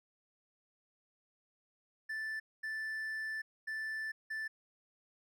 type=tone bursts at uneven times; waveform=triangle; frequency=1760 Hz; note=A6; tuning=in tune; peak=-35 dBFS; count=4; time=2.09-2.4 / 2.63-3.42 / 3.67-4.12 / 4.3-4.48 s; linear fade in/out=10 ms; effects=none